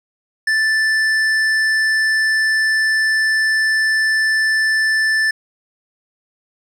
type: tone with hard clipping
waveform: triangle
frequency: 1760 Hz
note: A6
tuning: in tune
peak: -15 dBFS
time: 0.47-5.31 s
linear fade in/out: 5 ms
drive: 12 dB
effects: none